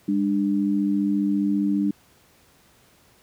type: tone pair together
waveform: sine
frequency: 201.9 / 296.7 Hz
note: G#3 / D4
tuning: -49 / +18 cents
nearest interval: perfect fifth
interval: 667 cents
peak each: -22 dBFS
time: 0.08-1.91 s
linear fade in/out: 5 ms
effects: pink hiss -57 dBFS RMS until 3.22 s + high-pass 60 Hz 12 dB/octave